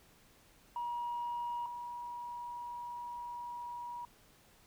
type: tone pair in turn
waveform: sine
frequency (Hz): 956 / 960.8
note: A#5 / B5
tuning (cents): +43 / -48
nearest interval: unison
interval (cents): 9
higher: second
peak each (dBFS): -34 / -40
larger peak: first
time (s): 0.76-1.66 / 1.66-4.05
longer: second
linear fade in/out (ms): 2
effects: tanh soft clip ceiling -32 dBFS + pink hiss -64 dBFS RMS until 4.66 s